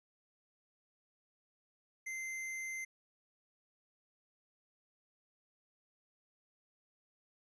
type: tone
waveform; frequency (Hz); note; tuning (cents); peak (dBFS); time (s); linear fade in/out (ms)
square; 2078; C7; -12; -40; 2.06-2.85; 10
effects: resampled to 22050 Hz